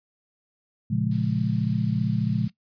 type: chord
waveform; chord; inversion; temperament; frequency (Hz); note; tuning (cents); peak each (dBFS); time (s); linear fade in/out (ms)
sine; Bb minor seventh; none; just; 116.54 / 139.85 / 174.81 / 209.8; Bb2 / Db3 / F3 / Ab3; 0 / +16 / +2 / +18; -27; 0.9-2.48; 10
type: noise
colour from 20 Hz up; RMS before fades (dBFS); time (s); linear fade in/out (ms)
blue; -43; 1.11-2.5; 5
effects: noise-tail reverb RT60 0.1 s tail -17 dB re dry + resampled to 11025 Hz